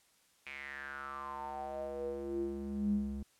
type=tone with band-pass filter sweep; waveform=square; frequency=69.3 Hz; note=C#2; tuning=in tune; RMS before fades=-39 dBFS; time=0.46-3.23 s; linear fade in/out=5 ms; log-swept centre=2400 to 150 Hz; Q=7.4; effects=white hiss -69 dBFS RMS until 3.39 s + low-pass 11000 Hz 12 dB/octave